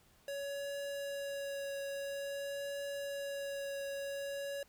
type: tone with vibrato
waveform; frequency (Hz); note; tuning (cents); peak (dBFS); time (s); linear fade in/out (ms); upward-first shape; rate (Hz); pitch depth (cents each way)
square; 560; C#5; +18; -39; 0.28-4.63; 2; triangle; 0.49; 13
effects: pink hiss -67 dBFS RMS until 4.68 s